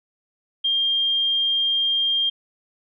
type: tone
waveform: sine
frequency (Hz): 3204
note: G7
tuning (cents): +37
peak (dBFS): -18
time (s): 0.64-2.3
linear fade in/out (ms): 10
effects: none